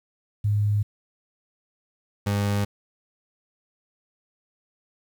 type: tone pair in turn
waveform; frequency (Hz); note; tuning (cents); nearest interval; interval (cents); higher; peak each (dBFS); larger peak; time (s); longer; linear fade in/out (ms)
sine / 30% pulse; 103.83 / 101.69; G#2 / G#2; 0 / -36; unison; 36; first; -19; neither; 0.44-0.83 / 2.26-2.65; neither; 10
effects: 9-bit